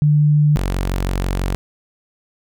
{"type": "tone pair in turn", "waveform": ["sine", "sawtooth"], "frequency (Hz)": [148.9, 46.12], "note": ["D3", "F#1"], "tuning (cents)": [24, -5], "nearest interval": "octave + minor sixth", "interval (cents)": 2029, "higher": "first", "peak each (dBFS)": [-10, -14], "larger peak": "first", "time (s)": [[0.02, 0.56], [0.56, 1.55]], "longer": "second", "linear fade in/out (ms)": 0, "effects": []}